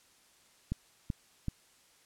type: click train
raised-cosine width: 5 ms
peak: -20 dBFS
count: 3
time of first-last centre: 0.72-1.483 s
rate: 2.62 Hz
effects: white hiss -64 dBFS RMS until 2.05 s + low-pass 10000 Hz 12 dB/octave